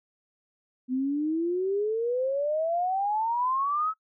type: exponential sweep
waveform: sine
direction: up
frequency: 250 to 1308 Hz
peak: -24 dBFS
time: 0.88-3.94 s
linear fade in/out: 50 ms
effects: noise-tail reverb RT60 0.1 s tail -21 dB re dry